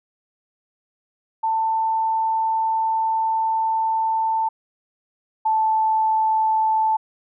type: tone pair in turn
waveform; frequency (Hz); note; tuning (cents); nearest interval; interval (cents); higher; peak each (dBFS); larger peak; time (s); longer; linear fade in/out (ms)
sine; 890 / 877.7; A5 / A5; +20 / -5; unison; 25; first; -18 / -16; second; 1.43-4.49 / 5.45-6.97; first; 10
effects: none